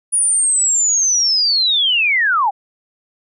sine linear sweep, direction down, 9760 to 745 Hz, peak -12 dBFS, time 0.12-2.51 s, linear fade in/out 20 ms, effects none

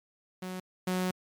sawtooth tone pair in turn, 184.4 / 183.71 Hz, F#3 / F#3, -6 / -12 cents, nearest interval unison, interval 6 cents, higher first, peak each -32 / -24 dBFS, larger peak second, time 0.42-0.6 / 0.87-1.11 s, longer second, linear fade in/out 5 ms, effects MP3 96 kbps

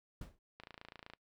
brown noise with exponential decay, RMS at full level -40 dBFS, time 0.21-0.39 s, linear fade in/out 5 ms, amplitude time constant 38 ms
click train, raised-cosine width 0.3 ms, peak -33 dBFS, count 16, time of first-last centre 0.6-1.136 s, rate 28 Hz
effects noise-tail reverb RT60 0.1 s tail -23 dB re dry

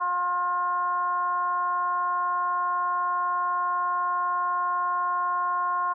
sine tone with frequency modulation, 1066 Hz, C6, 32 cents sharp, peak -23 dBFS, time 0-5.94 s, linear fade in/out 20 ms, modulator 352 Hz, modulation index 0.58, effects none

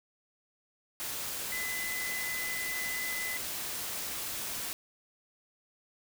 sine tone in noise, 2015 Hz, B6, 34 cents sharp, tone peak -35 dBFS, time 1.52-3.37 s, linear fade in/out 0 ms, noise white, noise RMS -37 dBFS, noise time 1-4.73 s, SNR -1 dB, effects none

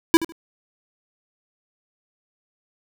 square tone with echo, 329.6 Hz, E4, in tune, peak -9 dBFS, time 0.14-0.17 s, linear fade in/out 0 ms, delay 76 ms, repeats 2, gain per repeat -15 dB, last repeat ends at 0.322 s, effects none

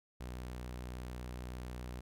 sawtooth tone with vibrato, 61.74 Hz, B1, in tune, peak -38 dBFS, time 0.2-2.01 s, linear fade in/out 10 ms, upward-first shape triangle, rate 6.9 Hz, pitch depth 10 cents each way, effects none

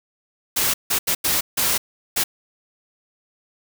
white noise bursts at uneven times, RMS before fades -20 dBFS, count 6, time 0.56-0.74 / 0.9-0.99 / 1.07-1.15 / 1.24-1.41 / 1.57-1.78 / 2.16-2.24 s, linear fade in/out 10 ms, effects none

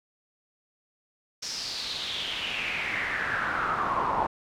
brown noise with band-pass filter sweep, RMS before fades -30 dBFS, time 1.42-4.27 s, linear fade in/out 10 ms, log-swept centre 5600 to 890 Hz, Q 5, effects none

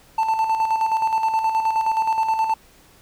triangle tone with tremolo, 887 Hz, A5, 14 cents sharp, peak -14 dBFS, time 0.18-2.54 s, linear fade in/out 5 ms, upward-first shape square, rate 9.5 Hz, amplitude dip 50%, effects pink hiss -52 dBFS RMS until 3.01 s

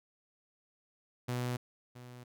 sawtooth tone with echo, 123.47 Hz, B2, in tune, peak -29 dBFS, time 1.28-1.57 s, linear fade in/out 10 ms, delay 670 ms, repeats 1, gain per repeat -15 dB, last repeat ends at 2.24 s, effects none

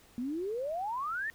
sine exponential sweep, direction up, 233.1 to 1868 Hz, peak -32 dBFS, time 0.18-1.3 s, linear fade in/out 0 ms, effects pink hiss -60 dBFS RMS until 1.34 s

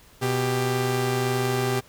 sawtooth tone pair together, 124.26 / 394.5 Hz, B2 / G4, +11 / +11 cents, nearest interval octave + minor sixth, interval 2000 cents, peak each -21 dBFS, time 0.21-1.81 s, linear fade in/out 20 ms, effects pink hiss -53 dBFS RMS until 1.88 s

